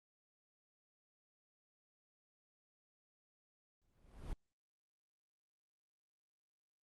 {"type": "noise with exponential growth", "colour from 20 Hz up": "brown", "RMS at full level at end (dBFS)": -42, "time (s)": [3.82, 4.33], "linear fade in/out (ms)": 1, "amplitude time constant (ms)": 110, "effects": ["Opus 32 kbps"]}